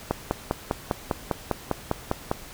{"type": "click train", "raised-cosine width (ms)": 1, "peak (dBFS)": -8, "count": 12, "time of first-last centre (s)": [0.11, 2.314], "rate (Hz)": 4.99, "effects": ["pink hiss -43 dBFS RMS until 2.53 s"]}